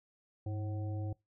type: harmonic tone with a mistuned harmonic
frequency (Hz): 107.6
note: A2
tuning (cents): -38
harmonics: 1 / 3 / 5 / 7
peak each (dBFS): -35 / -45 / -49 / -52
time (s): 0.46-1.13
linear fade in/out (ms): 5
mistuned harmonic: 1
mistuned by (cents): -110
effects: noise-tail reverb RT60 0.2 s tail -23 dB re dry